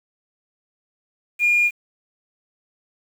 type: tone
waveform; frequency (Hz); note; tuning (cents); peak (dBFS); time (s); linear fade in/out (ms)
sine; 2420; D#7; -49; -13; 1.39-1.71; 50
effects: tanh soft clip ceiling -11 dBFS + 7-bit